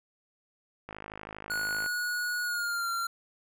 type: click train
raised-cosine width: 0.5 ms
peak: -25 dBFS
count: 52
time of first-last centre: 0.89-1.861 s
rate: 52.5 Hz
type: tone with pitch glide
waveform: square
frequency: 1456 to 1374.3 Hz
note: F#6 to F6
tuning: -28 to -28 cents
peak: -30 dBFS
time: 1.5-3.07 s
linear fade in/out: 5 ms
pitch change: -100 cents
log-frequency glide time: 2.43-2.9 s
effects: none